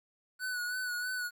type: tone with vibrato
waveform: square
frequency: 1480 Hz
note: F#6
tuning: in tune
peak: -34 dBFS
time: 0.39-1.31 s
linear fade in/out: 50 ms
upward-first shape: sine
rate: 3.1 Hz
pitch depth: 37 cents each way
effects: 11-bit